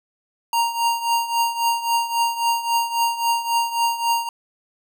square tone with tremolo, 932.3 Hz, A#5, in tune, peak -16 dBFS, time 0.53-4.29 s, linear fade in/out 2 ms, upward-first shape triangle, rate 3.7 Hz, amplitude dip 80%, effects none

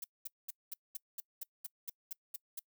violet noise bursts, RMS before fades -41 dBFS, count 12, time 0.02-2.594 s, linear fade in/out 5 ms, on 22 ms, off 210 ms, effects noise-tail reverb RT60 0.1 s tail -24 dB re dry

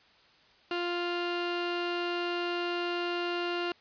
sawtooth tone pair together, 349.4 / 1397.6 Hz, F4 / F6, +1 / +1 cents, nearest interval 2 octaves, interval 2400 cents, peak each -27 / -30 dBFS, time 0.71-3.72 s, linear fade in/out 2 ms, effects white hiss -61 dBFS RMS until 3.8 s + resampled to 11025 Hz

